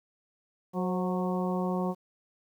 harmonic tone with a mistuned harmonic, 183.3 Hz, F#3, 16 cents flat, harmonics 1 / 2 / 3 / 4 / 5 / 6, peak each -29 / -34 / -36 / -38 / -39 / -40 dBFS, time 0.73-1.95 s, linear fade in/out 50 ms, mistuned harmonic 3, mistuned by -43 cents, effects 10-bit

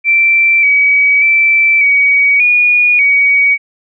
sine tone with pitch steps, 2343 / 2271 / 2329 / 2259 / 2448 / 2256 Hz, D7 / C#7 / D7 / C#7 / D#7 / C#7, -5 / +41 / -15 / +32 / -29 / +30 cents, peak -6 dBFS, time 0.04-3.58 s, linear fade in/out 50 ms, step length 590 ms, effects none

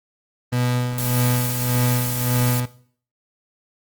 35% pulse tone with tremolo, 123.47 Hz, B2, in tune, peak -15 dBFS, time 0.52-2.66 s, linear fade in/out 10 ms, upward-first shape sine, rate 1.7 Hz, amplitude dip 60%
blue noise, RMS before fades -27 dBFS, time 0.98-2.6 s, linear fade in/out 2 ms
effects noise-tail reverb RT60 0.5 s tail -17 dB re dry + Opus 24 kbps

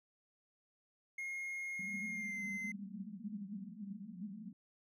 triangle tone with pitch glide, 2146 to 2068 Hz, C7 to C7, +43 to -21 cents, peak -38 dBFS, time 1.18-2.72 s, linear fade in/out 5 ms, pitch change -64 cents, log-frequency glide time 2.06-2.42 s
pink band-pass noise, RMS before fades -47 dBFS, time 1.79-4.53 s, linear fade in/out 5 ms, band 190 to 220 Hz, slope 96 dB/octave
effects none

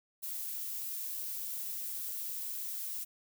violet noise, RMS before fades -39 dBFS, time 0.22-3.05 s, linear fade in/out 20 ms, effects none

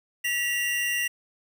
square tone pair together, 1939 / 2776 Hz, B6 / F7, -32 / -11 cents, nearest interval tritone, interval 621 cents, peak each -28 dBFS, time 0.24-1.08 s, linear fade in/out 10 ms, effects 8-bit

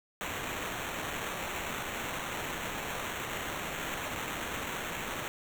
blue noise with sample-and-hold, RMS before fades -37 dBFS, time 0.21-5.28 s, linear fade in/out 0 ms, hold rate 4900 Hz, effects none

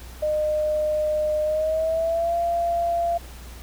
sine tone with pitch glide, 610 to 684.7 Hz, D#5 to F5, -34 to -34 cents, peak -20 dBFS, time 0.22-3.18 s, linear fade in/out 10 ms, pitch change +200 cents, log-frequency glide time 1.43-2.36 s, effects added 60 Hz sine -39 dBFS peak until 3.62 s + pink hiss -45 dBFS RMS until 3.62 s

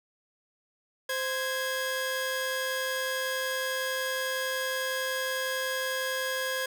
sawtooth tone pair together, 520 / 1650.9 Hz, C5 / G#6, -11 / -11 cents, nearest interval octave + minor sixth, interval 2000 cents, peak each -28 dBFS, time 1.09-6.66 s, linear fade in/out 5 ms, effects none

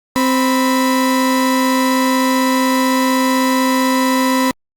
35% pulse tone pair together, 260.9 / 987.8 Hz, C4 / B5, -5 / 0 cents, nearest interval octave + major seventh, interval 2305 cents, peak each -12 / -16 dBFS, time 0.16-4.51 s, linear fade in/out 0 ms, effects Opus 48 kbps

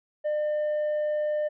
sine tone with tanh clipping, 602 Hz, D5, 43 cents sharp, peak -25 dBFS, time 0.24-1.49 s, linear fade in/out 20 ms, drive 3 dB, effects none

